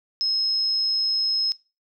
sine tone, 5160 Hz, E8, 38 cents flat, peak -20 dBFS, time 0.21-1.52 s, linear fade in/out 0 ms, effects noise-tail reverb RT60 0.3 s tail -22 dB re dry

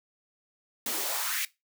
white noise with high-pass filter sweep, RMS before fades -31 dBFS, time 0.86-1.45 s, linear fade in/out 2 ms, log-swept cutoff 220 to 2400 Hz, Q 2.8, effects noise-tail reverb RT60 0.2 s tail -19 dB re dry

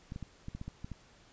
clicks, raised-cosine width 5 ms, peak -28 dBFS, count 9, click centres 0.121 / 0.161 / 0.227 / 0.484 / 0.55 / 0.614 / 0.68 / 0.845 / 0.917 s, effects pink hiss -61 dBFS RMS until 1.32 s + resampled to 16000 Hz

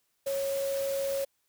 sine tone in noise, 550 Hz, C#5, 14 cents flat, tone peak -28 dBFS, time 0.26-1.25 s, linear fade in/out 10 ms, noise white, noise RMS -41 dBFS, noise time 0.26-1.25 s, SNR +10 dB, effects white hiss -75 dBFS RMS until 1.48 s

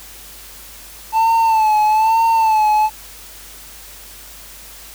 triangle tone with vibrato, 880 Hz, A5, in tune, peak -9 dBFS, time 1.12-2.9 s, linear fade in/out 50 ms, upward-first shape sine, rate 1.1 Hz, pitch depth 60 cents each way, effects added 50 Hz sine -44 dBFS peak until 4.94 s + white hiss -38 dBFS RMS until 4.94 s

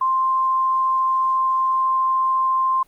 sine tone, 1049 Hz, C6, 4 cents sharp, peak -16 dBFS, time 0.01-2.83 s, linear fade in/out 5 ms, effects pink hiss -58 dBFS RMS until 2.87 s + Opus 32 kbps

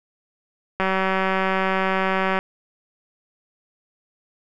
click train, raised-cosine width 0.5 ms, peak -7 dBFS, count 303, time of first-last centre 0.8-2.389 s, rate 190 Hz, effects none

